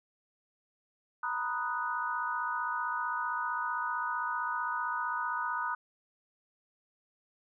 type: chord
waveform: sine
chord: B major seventh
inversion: third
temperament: equal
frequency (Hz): 932.3 / 987.8 / 1244.5 / 1480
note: A#5 / B5 / D#6 / F#6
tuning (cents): 0 / 0 / 0 / 0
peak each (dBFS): -38 / -37 / -35 / -36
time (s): 1.23-5.75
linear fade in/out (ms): 5
effects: none